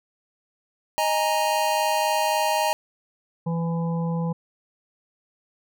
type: chord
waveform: square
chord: D# suspended fourth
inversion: none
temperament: just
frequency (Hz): 622.3 / 829.7 / 933.4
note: D#5 / G#5 / A#5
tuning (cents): 0 / -2 / +2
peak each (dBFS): -26 / -26 / -25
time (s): 0.98-2.73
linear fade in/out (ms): 0
type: harmonic tone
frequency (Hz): 167.1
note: E3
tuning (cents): +24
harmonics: 1 / 3 / 5 / 6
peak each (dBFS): -23 / -33 / -37 / -39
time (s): 3.46-4.33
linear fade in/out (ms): 10
effects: none